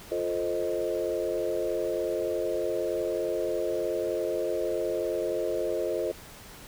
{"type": "chord", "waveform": "sine", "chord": "F dominant seventh", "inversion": "none", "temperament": "equal", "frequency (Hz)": [349.2, 440, 523.3, 622.3], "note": ["F4", "A4", "C5", "Eb5"], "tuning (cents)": [0, 0, 0, 0], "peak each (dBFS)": -32, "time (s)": [0.11, 6.12], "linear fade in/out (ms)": 10, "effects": ["pink hiss -47 dBFS RMS until 6.67 s"]}